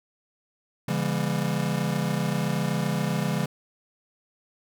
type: chord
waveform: square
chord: C# diminished seventh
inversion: none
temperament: just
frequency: 138.59 / 166.31 / 199.57 / 239.5 Hz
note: C#3 / E3 / G3 / Bb3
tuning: 0 / +16 / +31 / +47 cents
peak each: -30 / -29 / -30 / -35 dBFS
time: 0.88-3.46 s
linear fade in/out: 5 ms
effects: none